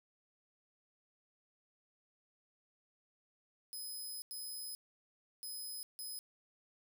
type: tone bursts at uneven times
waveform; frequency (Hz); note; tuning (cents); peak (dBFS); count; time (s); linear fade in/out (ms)
10% pulse; 5060; D#8; +28; -37; 4; 3.73-4.22 / 4.31-4.75 / 5.43-5.83 / 5.99-6.19; 0
effects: none